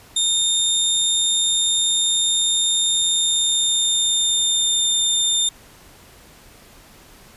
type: tone with pitch glide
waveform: 25% pulse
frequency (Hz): 3645 to 3614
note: A#7 to A7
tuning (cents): -40 to +46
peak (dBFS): -12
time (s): 0.16-5.49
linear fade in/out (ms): 5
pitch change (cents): -14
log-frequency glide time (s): 2.93-4.94
effects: pink hiss -47 dBFS RMS until 7.36 s + resampled to 32000 Hz